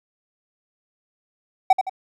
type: tone with echo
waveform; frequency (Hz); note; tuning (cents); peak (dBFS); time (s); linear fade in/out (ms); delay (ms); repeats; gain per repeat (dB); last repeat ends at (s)
triangle; 760; F#5; +46; -7; 1.7-1.73; 5; 83; 2; -8; 1.896
effects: none